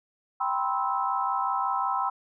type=chord; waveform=sine; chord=C major seventh; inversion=second; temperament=just; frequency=784.9 / 981.1 / 1046.5 / 1308.1 Hz; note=G5 / B5 / C6 / E6; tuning=+2 / -12 / 0 / -14 cents; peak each=-30 dBFS; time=0.4-2.1 s; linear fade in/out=10 ms; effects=none